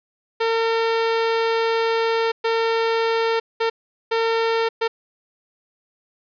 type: tone bursts at uneven times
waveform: sawtooth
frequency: 454.4 Hz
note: A#4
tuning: 44 cents flat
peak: -14 dBFS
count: 5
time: 0.4-2.32 / 2.44-3.4 / 3.6-3.7 / 4.11-4.69 / 4.81-4.88 s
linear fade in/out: 10 ms
effects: resampled to 11025 Hz + 8-bit